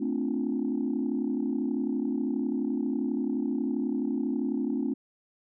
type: chord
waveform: sine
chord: D minor seventh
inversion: second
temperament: equal with one note detuned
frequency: 223.1 / 261.6 / 293.7 / 349.2 Hz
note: A3 / C4 / D4 / F4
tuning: +24 / 0 / 0 / 0 cents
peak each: -31 / -29 / -31 / -35 dBFS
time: 0-4.94 s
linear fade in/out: 10 ms
effects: tanh soft clip ceiling -19 dBFS